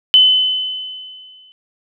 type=tone with exponential decay; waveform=sine; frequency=3029 Hz; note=F#7; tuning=40 cents sharp; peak=-4 dBFS; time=0.14-1.52 s; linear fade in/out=0 ms; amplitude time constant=300 ms; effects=none